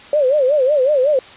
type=tone with vibrato; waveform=sine; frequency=554.4 Hz; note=C#5; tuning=in tune; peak=-11 dBFS; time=0.13-1.19 s; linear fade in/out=2 ms; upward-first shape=sine; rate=5.4 Hz; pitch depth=170 cents each way; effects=white hiss -39 dBFS RMS until 1.36 s + resampled to 8000 Hz